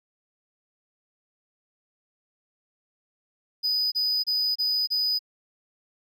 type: tone bursts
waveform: triangle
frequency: 4978 Hz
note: D#8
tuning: in tune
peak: -21 dBFS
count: 5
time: 3.63-5.192 s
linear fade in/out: 20 ms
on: 290 ms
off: 28 ms
effects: none

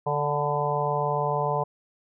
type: harmonic tone with a mistuned harmonic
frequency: 146.83 Hz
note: D3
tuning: in tune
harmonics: 1 / 3 / 4 / 5 / 6 / 7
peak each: -30 / -30 / -30 / -30 / -30 / -30 dBFS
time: 0.06-1.64 s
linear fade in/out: 10 ms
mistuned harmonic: 7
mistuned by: -34 cents
effects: none

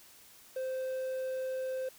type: tone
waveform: triangle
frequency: 520 Hz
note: C5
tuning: 11 cents flat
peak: -31 dBFS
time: 0.56-1.89 s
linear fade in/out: 5 ms
effects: white hiss -57 dBFS RMS until 1.98 s

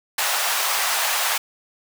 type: high-pass noise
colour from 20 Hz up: pink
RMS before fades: -22 dBFS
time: 0.18-1.38 s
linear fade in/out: 5 ms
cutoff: 720 Hz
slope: 24 dB/octave
effects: none

